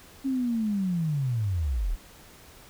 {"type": "linear sweep", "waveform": "sine", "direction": "down", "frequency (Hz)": [273.5, 32.4], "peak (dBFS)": -24, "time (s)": [0.24, 1.96], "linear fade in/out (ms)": 20, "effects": ["pink hiss -51 dBFS RMS until 2.69 s"]}